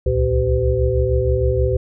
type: tone cluster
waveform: sine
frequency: 65.6 / 72 / 115.6 / 384.5 / 508 Hz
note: C2 / D2 / A#2 / G4 / B4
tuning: +5 / -34 / -14 / -33 / +49 cents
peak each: -21 dBFS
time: 0.06-1.77 s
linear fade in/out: 5 ms
effects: none